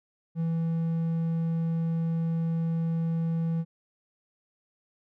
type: tone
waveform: triangle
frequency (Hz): 164.81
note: E3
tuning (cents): 0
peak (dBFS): -23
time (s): 0.35-3.65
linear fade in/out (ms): 50
effects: none